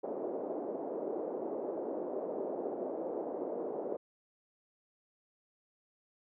pink band-pass noise, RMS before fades -38 dBFS, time 0.03-3.97 s, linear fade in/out 10 ms, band 330 to 620 Hz, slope 24 dB/octave, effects none

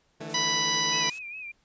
15% pulse chord, D suspended second, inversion none, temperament equal with one note detuned, 150.18 / 164.81 / 220 Hz, D3 / E3 / A3, +39 / 0 / 0 cents, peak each -34 dBFS, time 0.2-1.1 s, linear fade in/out 10 ms
blue noise, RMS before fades -42 dBFS, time 0.29-1.19 s, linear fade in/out 10 ms
harmonic tone, 988 Hz, B5, in tune, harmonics 1 / 2 / 3 / 4 / 5 / 6, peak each -31 / -31 / -31 / -31 / -31 / -31 dBFS, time 0.34-1.1 s, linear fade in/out 5 ms
sine tone with vibrato, 2467 Hz, D#7, 15 cents flat, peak -36 dBFS, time 0.92-1.52 s, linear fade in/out 10 ms, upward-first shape sine, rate 4.9 Hz, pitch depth 80 cents each way
effects pink hiss -68 dBFS RMS until 1.64 s + resampled to 16000 Hz

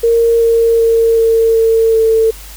sine tone with pitch steps, 462.7 / 459.5 / 456.3 / 453.2 / 450 / 446.9 Hz, A#4 / A#4 / A#4 / A#4 / A4 / A4, -13 / -25 / -37 / -49 / +39 / +27 cents, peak -7 dBFS, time 0.03-2.31 s, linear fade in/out 10 ms, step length 380 ms, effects added 50 Hz sine -32 dBFS peak until 2.56 s + white hiss -35 dBFS RMS until 2.56 s

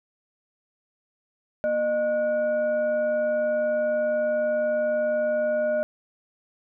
sine tone with frequency modulation, 610 Hz, D#5, 34 cents flat, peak -21 dBFS, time 1.64-5.83 s, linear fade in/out 0 ms, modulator 846 Hz, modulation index 0.43, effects none

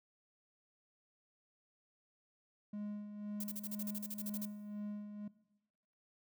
triangle tone with tremolo, 207.7 Hz, G#3, in tune, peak -37 dBFS, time 2.73-5.28 s, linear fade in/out 5 ms, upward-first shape sine, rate 2 Hz, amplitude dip 55%
violet noise bursts, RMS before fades -43 dBFS, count 14, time 3.4-4.454 s, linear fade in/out 5 ms, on 40 ms, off 38 ms
effects noise-tail reverb RT60 1.0 s tail -19 dB re dry

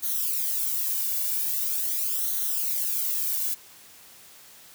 violet noise with flanger, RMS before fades -27 dBFS, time 0.02-3.55 s, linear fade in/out 20 ms, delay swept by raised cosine 0.39 to 1.59 ms, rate 0.43 Hz, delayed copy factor -0.85, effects white hiss -50 dBFS RMS until 4.74 s + high-pass 60 Hz 12 dB/octave

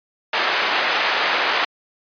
white band-pass noise, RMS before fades -20 dBFS, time 0.33-1.65 s, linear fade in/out 5 ms, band 550 to 2500 Hz, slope 12 dB/octave, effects resampled to 11025 Hz

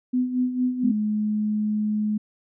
sine tone with tremolo, 251.4 Hz, B3, 31 cents sharp, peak -18 dBFS, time 0.13-0.92 s, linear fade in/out 10 ms, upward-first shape sine, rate 4.4 Hz, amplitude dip 65%
sine tone, 212 Hz, G#3, 36 cents sharp, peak -21 dBFS, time 0.83-2.18 s, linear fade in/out 10 ms
effects none

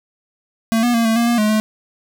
square tone with pitch steps, 225.2 / 241.6 / 230.6 / 223.8 / 234.6 / 237.3 / 212.5 / 215.8 Hz, A3 / B3 / A#3 / A3 / A#3 / A#3 / G#3 / A3, +40 / -38 / -19 / +30 / +11 / +31 / +40 / -33 cents, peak -14 dBFS, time 0.72-1.6 s, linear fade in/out 0 ms, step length 110 ms, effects none

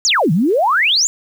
sine exponential two-way sweep, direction down then up, 7340 to 146.7 to 7340 Hz, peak -11 dBFS, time 0.05-1.07 s, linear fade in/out 0 ms, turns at 0.32 s, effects 7-bit

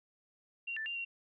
sine tone with pitch steps, 2759 / 1767 / 2785 / 2749 Hz, F7 / A6 / F7 / F7, -22 / +7 / -5 / -28 cents, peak -36 dBFS, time 0.67-1.05 s, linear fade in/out 10 ms, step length 95 ms, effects none

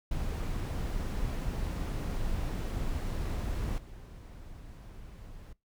brown noise with level steps, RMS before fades -33 / -47 dBFS, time 0.11-5.53 s, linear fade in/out 5 ms, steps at 3.78 s, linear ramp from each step 2 ms, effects noise-tail reverb RT60 0.2 s tail -21 dB re dry

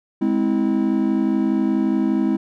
triangle chord, Ab augmented, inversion none, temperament just, 207.7 / 259.6 / 324.5 Hz, Ab3 / C4 / E4, 0 / -13 / -27 cents, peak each -19 dBFS, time 0.21-2.37 s, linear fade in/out 10 ms, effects none

